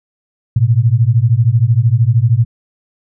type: beating tone pair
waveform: sine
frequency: 110 / 123 Hz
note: A2 / B2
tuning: 0 / -7 cents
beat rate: 13 Hz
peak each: -11 dBFS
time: 0.56-2.45 s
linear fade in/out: 5 ms
effects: none